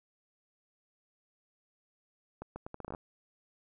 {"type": "accelerating click train", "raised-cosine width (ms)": 1, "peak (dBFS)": -27, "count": 11, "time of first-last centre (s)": [2.42, 2.948], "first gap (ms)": 140, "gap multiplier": 0.75, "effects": []}